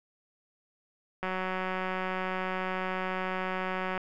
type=click train; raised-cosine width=0.5 ms; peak=-18 dBFS; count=512; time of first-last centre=1.23-3.977 s; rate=186 Hz; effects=none